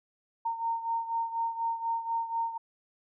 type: beating tone pair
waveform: sine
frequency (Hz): 917 / 921.1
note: A#5 / A#5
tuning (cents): -29 / -21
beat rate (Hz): 4.1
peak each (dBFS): -30 / -35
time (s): 0.45-2.58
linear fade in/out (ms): 10
effects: none